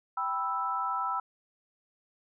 sine chord, E minor, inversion first, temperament equal, 784 / 987.8 / 1318.5 Hz, G5 / B5 / E6, 0 / 0 / 0 cents, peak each -36 / -33 / -31 dBFS, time 0.17-1.2 s, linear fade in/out 5 ms, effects none

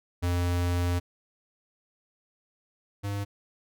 square tone pair in turn, 88 / 100.87 Hz, F2 / G2, +14 / +50 cents, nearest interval major second, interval 236 cents, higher second, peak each -25 / -30 dBFS, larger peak first, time 0.22-1 / 3.03-3.25 s, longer first, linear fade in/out 20 ms, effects none

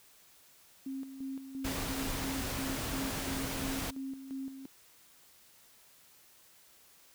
sine tone with tremolo, 268.3 Hz, C4, 44 cents sharp, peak -36 dBFS, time 0.86-4.66 s, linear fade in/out 5 ms, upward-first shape square, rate 2.9 Hz, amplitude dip 60%
pink noise, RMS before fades -37 dBFS, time 1.64-3.91 s, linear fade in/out 10 ms
effects white hiss -61 dBFS RMS until 7.14 s

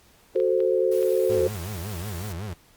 sine chord, F# diminished, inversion none, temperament equal, 370 / 440 / 523.3 Hz, F#4 / A4 / C5, 0 / 0 / 0 cents, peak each -23 / -24 / -23 dBFS, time 0.35-1.48 s, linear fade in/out 10 ms
clicks, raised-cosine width 0.3 ms, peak -27 dBFS, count 6, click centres 0.359 / 0.401 / 0.604 / 1.028 / 1.325 / 1.557 s
white noise, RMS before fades -42 dBFS, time 0.91-2.33 s, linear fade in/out 10 ms
35% pulse tone with vibrato, 94.7 Hz, F#2, 41 cents sharp, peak -29 dBFS, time 1.29-2.54 s, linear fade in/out 10 ms, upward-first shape sine, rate 5.4 Hz, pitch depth 240 cents each way
effects pink hiss -57 dBFS RMS until 2.76 s + Opus 48 kbps

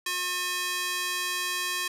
square tone with high-pass filter, 360 Hz, F#4, 47 cents flat, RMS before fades -30 dBFS, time 0.06-1.88 s, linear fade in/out 5 ms, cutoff 1700 Hz, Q 0.84, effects resampled to 32000 Hz + 9-bit

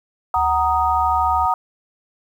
sine chord, D# minor, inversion first, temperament just, 746.7 / 933.4 / 1244.5 Hz, F#5 / A#5 / D#6, +16 / +2 / 0 cents, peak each -20 / -19 / -20 dBFS, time 0.34-1.54 s, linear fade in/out 2 ms
sine tone, 73.42 Hz, D2, in tune, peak -28 dBFS, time 0.36-1.46 s, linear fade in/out 5 ms
effects 8-bit

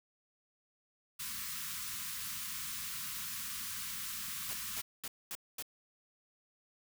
white band-stop noise, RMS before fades -41 dBFS, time 1.19-4.82 s, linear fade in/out 10 ms, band 250 to 1000 Hz, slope 96 dB/octave
white noise bursts, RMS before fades -41 dBFS, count 5, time 4.49-5.625 s, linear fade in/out 2 ms, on 43 ms, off 230 ms
effects none

